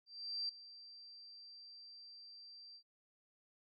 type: tone with ADSR envelope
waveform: sine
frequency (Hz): 4699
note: D8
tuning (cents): 0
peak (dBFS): -36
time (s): 0.06-2.83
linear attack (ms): 430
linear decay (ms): 5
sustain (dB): -17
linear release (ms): 75
effects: none